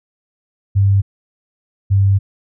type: tone pair in turn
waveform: sine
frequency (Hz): 98.8 / 98.27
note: G2 / G2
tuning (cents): +14 / +5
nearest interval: unison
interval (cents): 9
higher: first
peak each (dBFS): -9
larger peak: neither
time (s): 0.75-1.02 / 1.9-2.19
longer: second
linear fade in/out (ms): 20
effects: none